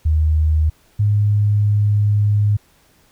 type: tone pair in turn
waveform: sine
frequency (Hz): 77.78 / 103.82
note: D#2 / G#2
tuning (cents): 0 / 0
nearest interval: perfect fourth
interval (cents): 500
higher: second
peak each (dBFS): -12 / -12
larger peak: neither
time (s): 0.05-0.7 / 0.99-2.57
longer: second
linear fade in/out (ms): 10
effects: pink hiss -55 dBFS RMS until 3.11 s